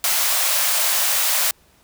white high-pass noise, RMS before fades -19 dBFS, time 0.04-1.51 s, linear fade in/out 2 ms, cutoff 550 Hz, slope 48 dB/octave, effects pink hiss -56 dBFS RMS until 1.83 s

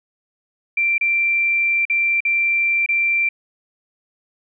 sine tone with dropouts, 2356 Hz, D7, 5 cents sharp, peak -15 dBFS, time 0.77-3.29 s, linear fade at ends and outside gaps 5 ms, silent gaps 0.981-1.01 / 1.853-1.898 / 2.205-2.25 / 2.862-2.888 s, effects none

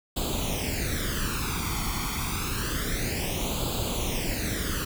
pink noise with flanger, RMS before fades -29 dBFS, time 0.16-4.85 s, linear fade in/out 10 ms, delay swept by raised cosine 0.26 to 0.9 ms, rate 0.28 Hz, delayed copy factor +0.8, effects none

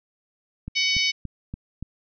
click train, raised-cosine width 5 ms, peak -20 dBFS, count 5, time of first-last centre 0.68-1.826 s, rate 3.49 Hz
harmonic tone, 749 Hz, F#5, 21 cents sharp, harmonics 3 / 4 / 5 / 6 / 7 / 8, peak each -24 / -26 / -29 / -29 / -28 / -33 dBFS, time 0.75-1.12 s, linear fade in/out 20 ms
effects none

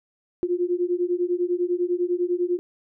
sine beating tone pair, 349.2 / 359.2 Hz, F4 / F4, 0 / +49 cents, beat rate 10 Hz, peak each -24 dBFS, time 0.43-2.59 s, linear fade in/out 0 ms, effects none

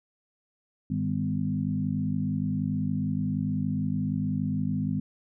harmonic tone with a mistuned harmonic, 50.6 Hz, G#1, 44 cents flat, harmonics 2 / 3 / 4 / 5, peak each -34 / -30 / -30 / -31 dBFS, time 0.9-5 s, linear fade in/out 5 ms, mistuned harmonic 3, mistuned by +45 cents, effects none

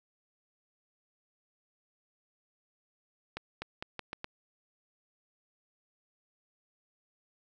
accelerating click train, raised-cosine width 0.3 ms, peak -21 dBFS, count 6, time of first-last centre 3.37-4.244 s, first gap 250 ms, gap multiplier 0.82, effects none

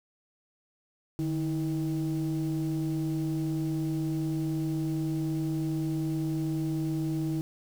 sine tone pair together, 151.35 / 320.7 Hz, D#3 / E4, -48 / -48 cents, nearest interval octave + minor second, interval 1300 cents, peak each -28 dBFS, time 1.19-7.41 s, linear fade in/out 0 ms, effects tanh soft clip ceiling -24 dBFS + 8-bit

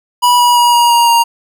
square tone with pitch steps, 977 / 968.6 / 960.2 / 951.9 / 943.7 / 935.6 Hz, B5 / B5 / B5 / A#5 / A#5 / A#5, -19 / -34 / -49 / +36 / +21 / +6 cents, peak -7 dBFS, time 0.22-1.24 s, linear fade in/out 20 ms, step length 170 ms, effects none

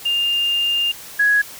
sine tone pair in turn, 2806 / 1668.5 Hz, F7 / G#6, +8 / +8 cents, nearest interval major sixth, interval 900 cents, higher first, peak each -16 / -12 dBFS, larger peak second, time 0.05-0.92 / 1.19-1.42 s, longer first, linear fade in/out 10 ms, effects white hiss -37 dBFS RMS until 1.59 s

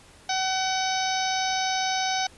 harmonic tone, 756 Hz, F#5, 37 cents sharp, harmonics 1 / 2 / 3 / 4 / 5 / 6 / 7 / 8, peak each -26 / -33 / -34 / -37 / -33 / -37 / -34 / -34 dBFS, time 0.29-2.27 s, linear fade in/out 5 ms, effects pink hiss -52 dBFS RMS until 2.37 s + resampled to 24000 Hz

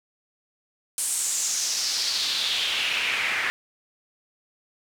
pink noise with band-pass filter sweep, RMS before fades -26 dBFS, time 0.98-3.5 s, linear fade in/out 0 ms, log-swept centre 9200 to 1900 Hz, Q 3.3, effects none

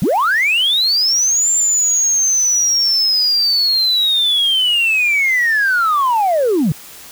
sine linear two-way sweep, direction up then down, 131.9 to 7320 to 131.9 Hz, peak -10 dBFS, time 0.02-6.72 s, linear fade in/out 2 ms, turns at 1.5 s, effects tanh soft clip ceiling -9 dBFS + white hiss -37 dBFS RMS until 7.11 s

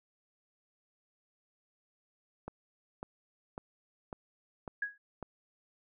click train, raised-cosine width 1 ms, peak -26 dBFS, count 6, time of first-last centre 2.48-5.227 s, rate 1.82 Hz
sine tone with exponential decay, 1660 Hz, G#6, 1 cent flat, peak -28 dBFS, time 4.82-4.98 s, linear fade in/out 5 ms, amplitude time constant 34 ms
effects none

